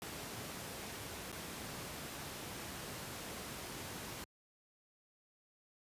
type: noise with dropouts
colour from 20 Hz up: pink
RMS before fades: -45 dBFS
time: 0.02-4.24 s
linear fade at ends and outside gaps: 0 ms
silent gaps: 1.317-1.327 s
effects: high-pass 80 Hz 12 dB/octave + resampled to 32000 Hz